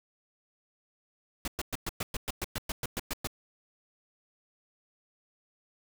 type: noise bursts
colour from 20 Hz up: pink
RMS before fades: -33 dBFS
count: 14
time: 1.45-3.272 s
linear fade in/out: 2 ms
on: 28 ms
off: 110 ms
effects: none